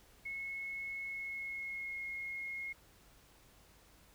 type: tone with pitch glide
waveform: sine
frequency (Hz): 2185 to 2155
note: C#7 to C#7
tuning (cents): -26 to -49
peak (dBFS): -39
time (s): 0.25-2.73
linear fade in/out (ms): 10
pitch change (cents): -23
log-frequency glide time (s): 1.03-2.05
effects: added 50 Hz sine -69 dBFS peak until 4.14 s + pink hiss -64 dBFS RMS until 4.14 s